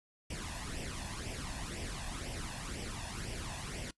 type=noise with flanger; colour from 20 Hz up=pink; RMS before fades=-41 dBFS; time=0.3-3.91 s; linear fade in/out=5 ms; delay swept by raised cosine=0.36 to 1.17 ms; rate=2 Hz; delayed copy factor=+0.65; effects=noise-tail reverb RT60 0.1 s tail -21 dB re dry + resampled to 24000 Hz